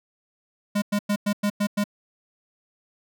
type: tone bursts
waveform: square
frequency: 205.2 Hz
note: G#3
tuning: 21 cents flat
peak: -21 dBFS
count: 7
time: 0.75-1.841 s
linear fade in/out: 10 ms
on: 71 ms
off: 99 ms
effects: none